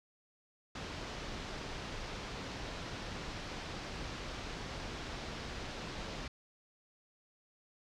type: low-pass noise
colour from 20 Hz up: pink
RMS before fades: -43 dBFS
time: 0.75-6.28 s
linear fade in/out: 5 ms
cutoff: 5600 Hz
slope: 24 dB/octave
effects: none